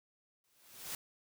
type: noise with exponential growth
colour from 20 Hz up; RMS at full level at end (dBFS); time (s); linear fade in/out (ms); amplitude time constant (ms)
white; -39; 0.44-0.95; 1; 110
effects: none